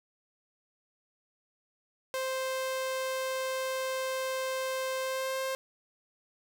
sawtooth tone with pitch glide, 523.3 to 528.5 Hz, C5 to C5, 0 to +17 cents, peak -27 dBFS, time 2.14-5.55 s, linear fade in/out 0 ms, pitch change +17 cents, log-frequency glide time 5-5.4 s, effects none

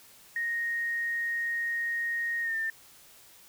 sine tone with pitch glide, 1864.7 to 1796 Hz, A#6 to A6, 0 to +35 cents, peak -28 dBFS, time 0.36-2.7 s, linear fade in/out 2 ms, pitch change -65 cents, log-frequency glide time 2.42-2.57 s, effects white hiss -55 dBFS RMS until 3.48 s

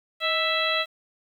harmonic tone with a mistuned harmonic, 659.3 Hz, E5, in tune, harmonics 1 / 2 / 3 / 4 / 5 / 6, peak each -29 / -29 / -29 / -29 / -29 / -29 dBFS, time 0.2-0.86 s, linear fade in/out 50 ms, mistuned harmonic 1, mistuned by -75 cents, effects 9-bit

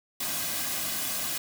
white noise with comb filter, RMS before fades -31 dBFS, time 0.2-1.38 s, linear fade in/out 5 ms, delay 2.2 ms, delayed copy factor -0.6, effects none

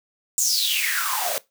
white noise with high-pass filter sweep, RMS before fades -23 dBFS, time 0.38-1.38 s, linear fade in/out 0 ms, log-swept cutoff 7400 to 520 Hz, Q 8.6, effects noise-tail reverb RT60 0.2 s tail -20 dB re dry

